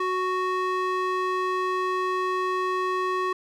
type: tone with band-pass filter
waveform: square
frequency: 370 Hz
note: F#4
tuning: in tune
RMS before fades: -26 dBFS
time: 0-3.33 s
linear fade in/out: 5 ms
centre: 1100 Hz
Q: 1.3
effects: none